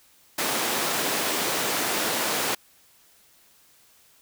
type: high-pass noise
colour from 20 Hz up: pink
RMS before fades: -26 dBFS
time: 0.38-2.55 s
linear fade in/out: 5 ms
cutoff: 330 Hz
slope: 12 dB/octave
effects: white hiss -58 dBFS RMS until 4.21 s